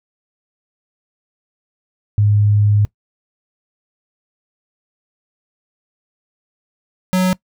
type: tone pair in turn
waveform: sine / square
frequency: 103.83 / 184.75 Hz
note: G#2 / F#3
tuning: 0 / -2 cents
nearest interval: minor seventh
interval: 998 cents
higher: second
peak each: -10 / -13 dBFS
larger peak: first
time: 2.18-2.85 / 7.13-7.33 s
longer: first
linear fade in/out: 0 ms
effects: noise-tail reverb RT60 0.1 s tail -21 dB re dry